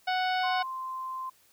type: harmonic tone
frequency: 740 Hz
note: F#5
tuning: in tune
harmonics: 1 / 2 / 3 / 4 / 5 / 6 / 7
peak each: -27 / -33 / -37 / -39 / -41 / -43 / -44 dBFS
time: 0.07-0.63 s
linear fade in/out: 10 ms
type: tone with pitch glide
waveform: sine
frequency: 1052 to 1041.1 Hz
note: C6 to C6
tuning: +9 to -9 cents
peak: -33 dBFS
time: 0.43-1.3 s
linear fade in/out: 10 ms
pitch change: -18 cents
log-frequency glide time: 0.56-0.79 s
effects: white hiss -63 dBFS RMS until 1.52 s